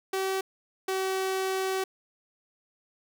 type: tone pair in turn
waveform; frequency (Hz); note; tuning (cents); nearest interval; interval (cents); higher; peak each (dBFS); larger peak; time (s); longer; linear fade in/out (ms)
sawtooth; 382.8 / 380.4; G4 / F#4; -41 / +48; unison; 11; first; -23; neither; 0.13-0.41 / 0.88-1.84; second; 5
effects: none